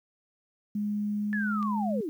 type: tone with pitch glide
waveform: sine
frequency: 207.7 to 209.6 Hz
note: G#3 to G#3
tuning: 0 to +16 cents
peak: -27 dBFS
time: 0.75-2.01 s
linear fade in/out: 5 ms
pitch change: +16 cents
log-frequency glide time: 1.18-1.49 s
type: linear sweep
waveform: sine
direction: down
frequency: 1748 to 285.1 Hz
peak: -30 dBFS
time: 1.33-2.09 s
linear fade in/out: 0 ms
type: click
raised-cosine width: 0.2 ms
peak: -30 dBFS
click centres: 1.628 s
effects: 10-bit